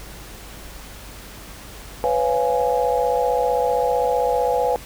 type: chord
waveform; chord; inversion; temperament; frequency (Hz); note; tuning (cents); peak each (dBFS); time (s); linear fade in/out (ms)
sine; C# dominant seventh; third; just; 498.9 / 554.4 / 693 / 831.5; B4 / C#5 / E#5 / G#5; +17 / 0 / -14 / +2; -20 / -25 / -25 / -22; 2.04-4.76; 0
effects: added 50 Hz sine -40 dBFS peak until 4.85 s + pink hiss -40 dBFS RMS until 4.85 s

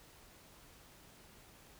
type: silence
effects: pink hiss -60 dBFS RMS until 1.79 s

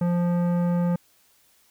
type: tone with tanh clipping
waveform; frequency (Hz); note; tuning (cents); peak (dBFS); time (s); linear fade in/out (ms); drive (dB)
sine; 174.61; F3; 0; -22; 0.01-0.96; 5; 14
effects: white hiss -61 dBFS RMS until 1.7 s

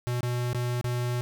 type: tone with dropouts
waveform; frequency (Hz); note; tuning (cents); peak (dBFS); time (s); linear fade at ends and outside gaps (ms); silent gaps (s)
square; 122.3; B2; -16; -27; 0.07-1.21; 0; 0.207-0.231 / 0.531-0.547 / 0.812-0.843
effects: none

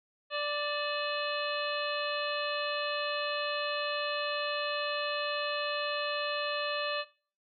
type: harmonic tone with a mistuned harmonic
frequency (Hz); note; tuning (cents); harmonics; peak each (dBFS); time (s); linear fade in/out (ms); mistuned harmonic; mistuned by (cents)
587.3; D5; 0; 1 / 2 / 3 / 4 / 5 / 6 / 7; -34 / -37 / -39 / -40 / -41 / -42 / -42; 0.3-7.05; 50; 4; +150
effects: noise-tail reverb RT60 0.4 s tail -19 dB re dry

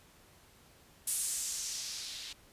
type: noise with low-pass filter sweep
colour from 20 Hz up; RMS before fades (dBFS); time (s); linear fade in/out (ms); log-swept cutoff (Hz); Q
violet; -38; 1.07-2.33; 5; 10000 to 3600; 2
effects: pink hiss -61 dBFS RMS until 2.52 s + resampled to 32000 Hz

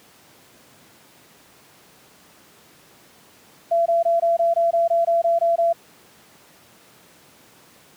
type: tone bursts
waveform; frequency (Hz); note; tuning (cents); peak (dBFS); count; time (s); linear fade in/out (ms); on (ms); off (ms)
sine; 676; E5; +43; -15; 12; 3.71-5.73; 10; 150; 20
effects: pink hiss -51 dBFS RMS until 7.96 s + high-pass 150 Hz 12 dB/octave

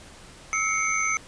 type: tone cluster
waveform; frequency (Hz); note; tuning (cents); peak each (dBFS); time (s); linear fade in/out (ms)
sine; 1297 / 2153 / 2252 / 6150; E6 / C7 / C#7 / G8; -28 / +49 / +27 / -34; -28; 0.53-1.17; 0
effects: pink hiss -47 dBFS RMS until 1.27 s + resampled to 22050 Hz

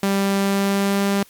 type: tone with pitch glide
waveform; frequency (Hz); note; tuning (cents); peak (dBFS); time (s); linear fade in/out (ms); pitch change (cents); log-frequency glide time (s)
sawtooth; 197 to 198.94; G3 to G3; +9 to +26; -13; 0.03-1.23; 2; +17; 0.34-1.07
effects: white hiss -51 dBFS RMS until 1.29 s + MP3 96 kbps

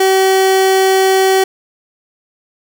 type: tone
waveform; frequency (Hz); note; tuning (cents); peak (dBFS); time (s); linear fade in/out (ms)
30% pulse; 381.6; G4; -47; -6; 0-1.44; 5
effects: none

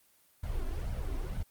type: noise with flanger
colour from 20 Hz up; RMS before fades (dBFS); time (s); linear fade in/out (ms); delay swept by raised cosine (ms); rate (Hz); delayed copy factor
brown; -34; 0.43-1.43; 5; 1.3 to 3; 2.1; +0.95
effects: white hiss -66 dBFS RMS until 1.5 s + Opus 24 kbps

